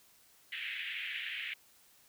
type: band-pass noise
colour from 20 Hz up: pink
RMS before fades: -40 dBFS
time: 0.52-1.54 s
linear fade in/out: 5 ms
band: 1800 to 3200 Hz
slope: 48 dB/octave
effects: white hiss -64 dBFS RMS until 2.08 s